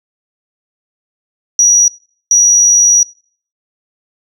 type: tone bursts at uneven times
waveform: sine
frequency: 5800 Hz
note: F#8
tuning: 35 cents flat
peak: -3 dBFS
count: 2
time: 1.59-1.88 / 2.31-3.03 s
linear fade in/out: 2 ms
effects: noise-tail reverb RT60 0.5 s tail -25 dB re dry + tanh soft clip ceiling -1 dBFS